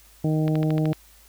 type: harmonic tone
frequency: 155.56 Hz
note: D#3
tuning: in tune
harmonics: 1 / 2 / 3 / 4 / 5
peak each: -21 / -25 / -32 / -33 / -39 dBFS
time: 0.24-0.93 s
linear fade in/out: 5 ms
type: click train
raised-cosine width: 0.3 ms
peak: -18 dBFS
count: 7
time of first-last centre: 0.48-0.931 s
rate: 13.3 Hz
effects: added 53 Hz sine -54 dBFS peak until 1.28 s + white hiss -54 dBFS RMS until 1.28 s